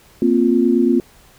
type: chord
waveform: sine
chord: Bb suspended second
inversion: none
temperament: just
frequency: 233.1 / 262.2 / 349.6 Hz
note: Bb3 / C4 / F4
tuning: 0 / +4 / +2 cents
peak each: -16 dBFS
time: 0.22-1 s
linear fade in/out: 2 ms
effects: pink hiss -49 dBFS RMS until 1.38 s